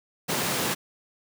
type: high-pass noise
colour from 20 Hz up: pink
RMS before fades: -27 dBFS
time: 0.28-0.75 s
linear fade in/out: 20 ms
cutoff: 130 Hz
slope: 24 dB/octave
effects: none

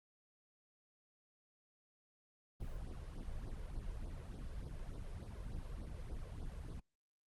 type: noise with flanger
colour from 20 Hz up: brown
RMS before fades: -45 dBFS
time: 2.6-6.8 s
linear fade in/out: 5 ms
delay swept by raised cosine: 0.2 to 2 ms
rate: 3.4 Hz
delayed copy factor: +0.85
effects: Opus 24 kbps

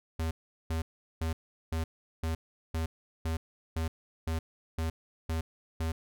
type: tone bursts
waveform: square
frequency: 81 Hz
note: E2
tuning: 30 cents flat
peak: -30 dBFS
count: 12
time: 0.19-5.92 s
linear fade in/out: 5 ms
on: 120 ms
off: 390 ms
effects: none

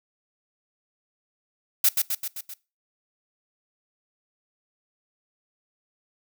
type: noise with echo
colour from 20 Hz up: blue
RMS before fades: -18 dBFS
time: 1.84-1.89 s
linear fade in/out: 5 ms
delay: 130 ms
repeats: 5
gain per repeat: -4 dB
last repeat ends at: 2.54 s
effects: noise-tail reverb RT60 0.3 s tail -22 dB re dry

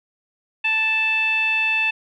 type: tone with low-pass filter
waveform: 15% pulse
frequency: 880 Hz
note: A5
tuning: in tune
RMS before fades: -20 dBFS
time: 0.64-1.91 s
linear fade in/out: 10 ms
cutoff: 2800 Hz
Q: 9.6
effects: none

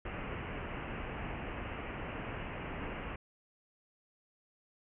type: low-pass noise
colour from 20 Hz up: pink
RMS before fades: -41 dBFS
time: 0.05-3.16 s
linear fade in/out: 5 ms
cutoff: 2900 Hz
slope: 96 dB/octave
effects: none

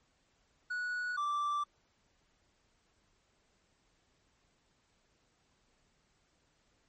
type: tone pair in turn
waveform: triangle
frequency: 1468 / 1171 Hz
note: F#6 / D6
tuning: -14 / -5 cents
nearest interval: major third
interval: 391 cents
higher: first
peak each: -32 / -29 dBFS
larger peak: second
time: 0.7-1.17 / 1.17-1.64 s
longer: neither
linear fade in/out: 10 ms
effects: pink hiss -73 dBFS RMS until 6.88 s + MP3 32 kbps

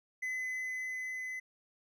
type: tone with level ramp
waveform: triangle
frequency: 2024 Hz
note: B6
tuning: 42 cents sharp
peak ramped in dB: -32 to -36 dBFS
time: 0.22-1.4 s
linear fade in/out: 10 ms
effects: none

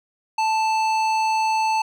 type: tone with hard clipping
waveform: sine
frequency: 880 Hz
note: A5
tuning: in tune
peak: -20 dBFS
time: 0.38-1.82 s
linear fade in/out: 5 ms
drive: 13 dB
effects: none

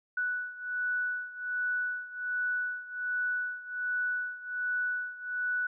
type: beating tone pair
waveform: sine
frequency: 1480 / 1481.3 Hz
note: F#6 / F#6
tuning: 0 / +2 cents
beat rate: 1.3 Hz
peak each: -32 / -35 dBFS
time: 0.17-5.67 s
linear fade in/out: 5 ms
effects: none

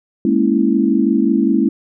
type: chord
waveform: sine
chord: A# half-diminished seventh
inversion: third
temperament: equal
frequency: 207.7 / 233.1 / 277.2 / 329.6 Hz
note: G#3 / A#3 / C#4 / E4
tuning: 0 / 0 / 0 / 0 cents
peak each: -17 dBFS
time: 0.25-1.69 s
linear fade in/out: 2 ms
effects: none

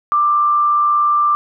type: tone with frequency modulation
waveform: sine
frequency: 1183 Hz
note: D6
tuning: 12 cents sharp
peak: -11 dBFS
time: 0.12-1.35 s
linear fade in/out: 0 ms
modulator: 117 Hz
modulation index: 0.24
effects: none

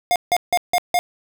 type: tone bursts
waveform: square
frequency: 711 Hz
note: F5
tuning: 31 cents sharp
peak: -15 dBFS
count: 5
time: 0.11-0.99 s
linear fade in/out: 0 ms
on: 48 ms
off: 160 ms
effects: none

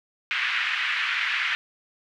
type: band-pass noise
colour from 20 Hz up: white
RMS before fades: -26 dBFS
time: 0.31-1.55 s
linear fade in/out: 0 ms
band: 1500 to 2600 Hz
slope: 24 dB/octave
effects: none

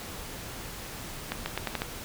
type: accelerating click train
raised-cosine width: 0.3 ms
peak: -13 dBFS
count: 6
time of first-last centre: 1.32-1.819 s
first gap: 140 ms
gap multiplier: 0.83
effects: pink hiss -40 dBFS RMS until 2.04 s

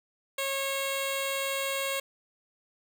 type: tone with notch filter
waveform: 10% pulse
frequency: 546 Hz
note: C#5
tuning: 26 cents flat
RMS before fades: -31 dBFS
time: 0.38-2 s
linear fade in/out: 5 ms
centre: 1400 Hz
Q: 1.6
effects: none

